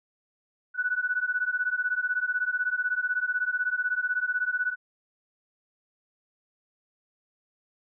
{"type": "beating tone pair", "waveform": "sine", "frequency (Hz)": [1475, 1491], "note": ["F#6", "F#6"], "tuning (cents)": [-6, 13], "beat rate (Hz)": 16, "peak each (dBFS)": -28, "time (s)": [0.74, 4.76], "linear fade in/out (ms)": 50, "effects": []}